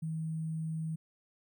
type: tone with sample-and-hold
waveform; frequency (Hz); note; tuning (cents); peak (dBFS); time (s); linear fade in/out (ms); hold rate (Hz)
sine; 160; D#3; +49; -33; 0.02-0.96; 10; 8820
effects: none